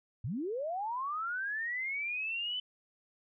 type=linear sweep; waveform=sine; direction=up; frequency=92.2 to 3039 Hz; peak=-33 dBFS; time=0.24-2.6 s; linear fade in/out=5 ms; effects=none